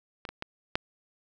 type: clicks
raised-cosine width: 0.3 ms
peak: -20 / -22 / -18 / -9 dBFS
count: 4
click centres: 0.252 / 0.29 / 0.424 / 0.755 s
effects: none